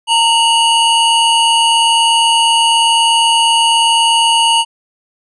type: tone pair together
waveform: square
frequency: 919 / 2918 Hz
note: A#5 / F#7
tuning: -25 / -25 cents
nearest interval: octave + minor sixth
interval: 2000 cents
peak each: -12 dBFS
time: 0.07-4.65 s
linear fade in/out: 50 ms
effects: resampled to 24000 Hz

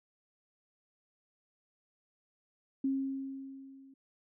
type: tone with level ramp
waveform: sine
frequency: 270 Hz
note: C#4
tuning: 45 cents flat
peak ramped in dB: -27 to -54 dBFS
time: 2.84-3.94 s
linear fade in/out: 5 ms
effects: none

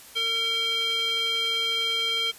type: tone with band-pass filter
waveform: square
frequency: 455.5 Hz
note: A#4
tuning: 40 cents flat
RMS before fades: -26 dBFS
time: 0.15-2.32 s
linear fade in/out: 20 ms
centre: 3100 Hz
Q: 5.4
effects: white hiss -47 dBFS RMS until 2.38 s + resampled to 32000 Hz

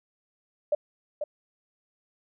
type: tone with echo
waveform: sine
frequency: 595 Hz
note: D5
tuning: 22 cents sharp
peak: -20 dBFS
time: 0.72-0.75 s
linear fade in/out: 5 ms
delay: 490 ms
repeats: 1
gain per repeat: -7 dB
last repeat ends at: 1.24 s
effects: none

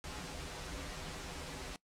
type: noise with comb filter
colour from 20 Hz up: pink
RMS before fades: -44 dBFS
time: 0.04-1.76 s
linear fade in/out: 0 ms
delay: 9 ms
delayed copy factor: -0.9
effects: noise-tail reverb RT60 0.1 s tail -21 dB re dry + low-pass 8000 Hz 12 dB/octave

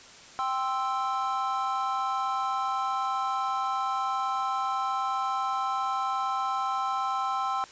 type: chord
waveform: triangle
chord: C major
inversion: second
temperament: equal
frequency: 784 / 1046.5 / 1318.5 Hz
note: G5 / C6 / E6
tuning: 0 / 0 / 0 cents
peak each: -29 dBFS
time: 0.39-7.64 s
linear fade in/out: 0 ms
effects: white hiss -49 dBFS RMS until 7.71 s + resampled to 16000 Hz

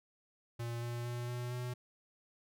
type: tone with pitch steps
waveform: square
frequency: 117.9 / 119.34 / 120.8 / 122.27 / 123.76 Hz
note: A#2 / A#2 / B2 / B2 / B2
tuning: +20 / +41 / -38 / -17 / +4 cents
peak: -38 dBFS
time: 0.59-1.74 s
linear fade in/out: 10 ms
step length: 230 ms
effects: none

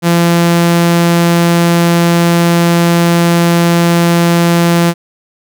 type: tone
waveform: sawtooth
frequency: 170.7 Hz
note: F3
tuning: 39 cents flat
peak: -3 dBFS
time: 0.02-4.94 s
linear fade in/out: 50 ms
effects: none

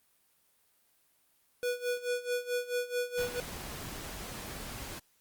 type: tone with tremolo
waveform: square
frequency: 490 Hz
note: B4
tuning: 14 cents flat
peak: -29 dBFS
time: 1.63-3.4 s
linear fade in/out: 0 ms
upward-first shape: sine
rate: 4.6 Hz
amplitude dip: 85%
type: noise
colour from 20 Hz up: pink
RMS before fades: -42 dBFS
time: 3.17-5 s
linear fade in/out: 20 ms
effects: white hiss -70 dBFS RMS until 5.2 s + Opus 32 kbps

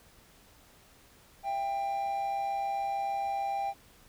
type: tone pair together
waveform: triangle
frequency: 666 / 792.7 Hz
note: E5 / G5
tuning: +18 / +19 cents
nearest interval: minor third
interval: 301 cents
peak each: -38 / -28 dBFS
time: 1.43-3.74 s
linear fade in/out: 50 ms
effects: pink hiss -59 dBFS RMS until 4.08 s

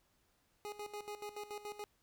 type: tone with tremolo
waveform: 25% pulse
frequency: 415.3 Hz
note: G#4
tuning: in tune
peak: -38 dBFS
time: 0.65-1.84 s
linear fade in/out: 0 ms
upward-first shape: square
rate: 7 Hz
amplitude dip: 75%
effects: pink hiss -75 dBFS RMS until 2.02 s

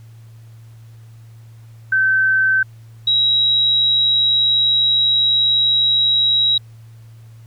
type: tone pair in turn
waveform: sine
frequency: 1541 / 3853 Hz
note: G6 / B7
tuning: -30 / -44 cents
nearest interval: octave + major third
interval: 1586 cents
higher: second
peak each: -12 dBFS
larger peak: neither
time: 1.92-2.63 / 3.07-6.58 s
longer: second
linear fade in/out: 5 ms
effects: added 113 Hz sine -38 dBFS peak until 7.46 s + pink hiss -56 dBFS RMS until 7.46 s

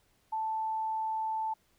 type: tone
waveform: sine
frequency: 880 Hz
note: A5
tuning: in tune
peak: -30 dBFS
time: 0.32-1.54 s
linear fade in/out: 10 ms
effects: pink hiss -70 dBFS RMS until 1.78 s

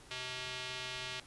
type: tone with band-pass filter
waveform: square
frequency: 127.4 Hz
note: C3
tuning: 46 cents flat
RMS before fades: -42 dBFS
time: 0.11-1.2 s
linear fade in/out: 0 ms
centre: 3300 Hz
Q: 1.5
effects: pink hiss -57 dBFS RMS until 1.26 s + resampled to 24000 Hz

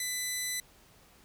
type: tone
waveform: 10% pulse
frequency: 2000 Hz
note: B6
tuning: 21 cents sharp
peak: -23 dBFS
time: 0-0.6 s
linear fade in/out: 2 ms
effects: pink hiss -60 dBFS RMS until 1.24 s

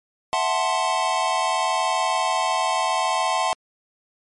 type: chord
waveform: square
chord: F# half-diminished seventh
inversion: third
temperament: equal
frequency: 659.3 / 740 / 880 / 1046.5 Hz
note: E5 / F#5 / A5 / C6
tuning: 0 / 0 / 0 / 0 cents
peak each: -28 / -26 / -26 / -25 dBFS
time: 0.33-3.53 s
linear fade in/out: 0 ms
effects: MP3 48 kbps

